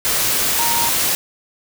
sine tone in noise, 932.3 Hz, A#5, in tune, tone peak -21 dBFS, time 0.59-0.89 s, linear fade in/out 0 ms, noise white, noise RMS -18 dBFS, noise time 0.05-1.15 s, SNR -6 dB, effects none

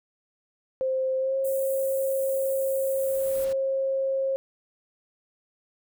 sine tone with pitch glide, 523.3 to 537.1 Hz, C5 to C5, 0 to +45 cents, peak -23 dBFS, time 0.81-4.36 s, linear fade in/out 0 ms, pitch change +45 cents, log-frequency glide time 1.18-1.36 s
white high-pass noise, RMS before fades -38 dBFS, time 1.44-3.45 s, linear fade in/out 10 ms, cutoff 7900 Hz, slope 48 dB/octave
pink noise with exponential growth, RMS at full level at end -42 dBFS, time 2.33-3.53 s, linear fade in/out 5 ms, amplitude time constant 260 ms
effects none

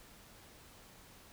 silence, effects pink hiss -58 dBFS RMS until 1.32 s

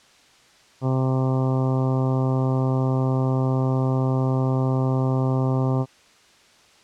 harmonic tone, 130.81 Hz, C3, in tune, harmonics 1 / 2 / 3 / 4 / 5 / 6 / 7 / 8 / 9, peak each -20 / -26 / -30 / -32 / -34 / -36 / -37 / -38 / -39 dBFS, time 0.81-5.86 s, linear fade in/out 50 ms, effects white hiss -54 dBFS RMS until 6.83 s + low-pass 6000 Hz 12 dB/octave

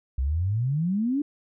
sine exponential sweep, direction up, 61.74 to 300 Hz, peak -22 dBFS, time 0.18-1.22 s, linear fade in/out 5 ms, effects none

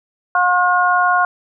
harmonic tone, 358.8 Hz, F4, 47 cents sharp, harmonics 2 / 3 / 4, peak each -16 / -16 / -16 dBFS, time 0.35-1.25 s, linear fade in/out 2 ms, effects none

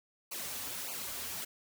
white noise with flanger, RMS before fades -40 dBFS, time 0.31-1.45 s, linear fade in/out 10 ms, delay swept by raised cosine 0.55 to 6.45 ms, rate 1.7 Hz, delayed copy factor -0.95, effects none

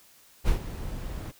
brown noise with ADSR envelope, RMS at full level -22 dBFS, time 0.44-1.32 s, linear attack 43 ms, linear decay 99 ms, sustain -13 dB, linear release 17 ms, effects white hiss -57 dBFS RMS until 1.39 s

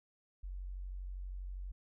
sine tone, 46.24 Hz, F#1, in tune, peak -40 dBFS, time 0.43-1.72 s, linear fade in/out 10 ms, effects none

